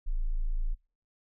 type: tone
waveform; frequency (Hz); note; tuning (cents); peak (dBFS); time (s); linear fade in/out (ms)
sine; 27.55; A0; +3; -26; 0.06-0.75; 20
effects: noise-tail reverb RT60 0.4 s tail -25 dB re dry